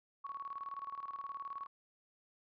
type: tone with tremolo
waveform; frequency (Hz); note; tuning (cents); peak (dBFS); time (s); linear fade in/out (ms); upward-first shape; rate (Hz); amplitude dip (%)
sine; 1113; C#6; +7; -39; 0.24-1.67; 10; square; 19; 70
effects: resampled to 11025 Hz